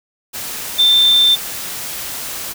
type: tone in noise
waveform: sine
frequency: 3568 Hz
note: A7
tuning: 23 cents sharp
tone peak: -8 dBFS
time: 0.78-1.36 s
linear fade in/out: 20 ms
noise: white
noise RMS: -26 dBFS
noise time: 0.33-2.54 s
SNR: +15 dB
effects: none